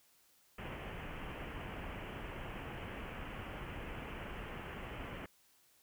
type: low-pass noise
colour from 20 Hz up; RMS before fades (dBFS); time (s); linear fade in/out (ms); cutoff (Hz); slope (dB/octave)
pink; -45; 0.58-5.26; 5; 3100; 96
effects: white hiss -69 dBFS RMS until 5.82 s